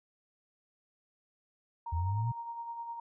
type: tone with tremolo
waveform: sine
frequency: 932.3 Hz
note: A#5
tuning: in tune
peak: -36 dBFS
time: 1.86-3 s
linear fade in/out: 5 ms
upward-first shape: sine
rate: 9.8 Hz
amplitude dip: 45%
type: linear sweep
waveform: sine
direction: up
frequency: 77.78 to 122.7 Hz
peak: -29 dBFS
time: 1.92-2.32 s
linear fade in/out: 10 ms
effects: none